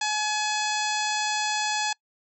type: harmonic tone with a mistuned harmonic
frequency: 849 Hz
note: G#5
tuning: 38 cents sharp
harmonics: 1 / 2 / 3 / 4 / 5 / 6 / 7 / 8 / 9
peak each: -28 / -31 / -33 / -34 / -35 / -36 / -36 / -37 / -38 dBFS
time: 0.01-1.93 s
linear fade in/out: 5 ms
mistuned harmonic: 6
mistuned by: -69 cents
effects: noise-tail reverb RT60 0.1 s tail -25 dB re dry